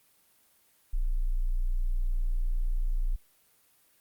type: tone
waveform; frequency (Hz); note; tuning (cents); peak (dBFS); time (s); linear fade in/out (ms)
sine; 29.72; A#0; +34; -24; 0.93-3.16; 10
effects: white hiss -65 dBFS RMS until 4 s + Opus 32 kbps